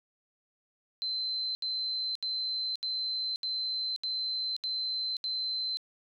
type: tone bursts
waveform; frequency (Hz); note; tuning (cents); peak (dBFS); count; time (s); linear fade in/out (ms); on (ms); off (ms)
sine; 4078; C8; -45; -30; 8; 1.02-5.771; 0; 530; 73
effects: none